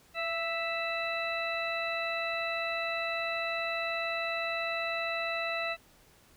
harmonic tone with a mistuned harmonic, 659.3 Hz, E5, in tune, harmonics 1 / 2 / 3 / 4 / 6, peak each -35 / -38 / -38 / -35 / -41 dBFS, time 0.14-5.77 s, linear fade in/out 50 ms, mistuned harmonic 1, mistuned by +31 cents, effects pink hiss -61 dBFS RMS until 6.36 s

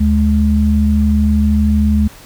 sine tone pair together, 74.6 / 211 Hz, D2 / G#3, +28 / +28 cents, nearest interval octave + tritone, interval 1800 cents, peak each -12 / -12 dBFS, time 0-2.08 s, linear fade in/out 10 ms, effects pink hiss -39 dBFS RMS until 2.25 s

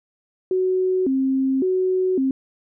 sine tone with vibrato, 314.4 Hz, D#4, 18 cents sharp, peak -17 dBFS, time 0.51-2.31 s, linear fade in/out 2 ms, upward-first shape square, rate 0.9 Hz, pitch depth 290 cents each way, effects none

